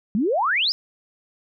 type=exponential sweep; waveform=sine; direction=up; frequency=189.6 to 5274 Hz; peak=-18 dBFS; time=0.15-0.72 s; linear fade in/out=0 ms; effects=none